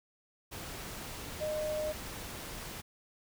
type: tone in noise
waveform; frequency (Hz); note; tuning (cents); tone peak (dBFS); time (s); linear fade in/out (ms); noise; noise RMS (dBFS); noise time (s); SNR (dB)
sine; 613; D#5; -26; -32; 1.4-1.93; 20; pink; -43; 0.51-2.82; +8
effects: none